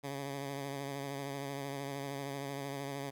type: tone with vibrato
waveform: 10% pulse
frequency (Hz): 139.3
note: C#3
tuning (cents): +9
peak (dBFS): -30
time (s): 0.03-3.11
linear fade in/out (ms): 20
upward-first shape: triangle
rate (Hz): 13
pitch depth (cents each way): 43
effects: none